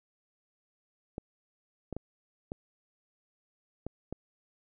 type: clicks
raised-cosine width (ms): 2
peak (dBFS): -23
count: 6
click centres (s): 1.181 / 1.927 / 1.966 / 2.519 / 3.866 / 4.126
effects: none